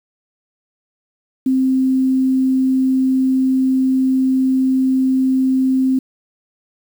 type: tone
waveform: sine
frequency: 261.6 Hz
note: C4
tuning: in tune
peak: -12 dBFS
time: 1.46-5.99 s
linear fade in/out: 5 ms
effects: 7-bit